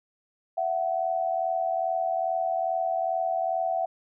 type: tone pair together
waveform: sine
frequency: 668 / 750.4 Hz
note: E5 / F#5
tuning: +23 / +24 cents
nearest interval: major second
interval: 201 cents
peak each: -27 dBFS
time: 0.57-3.86 s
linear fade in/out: 10 ms
effects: none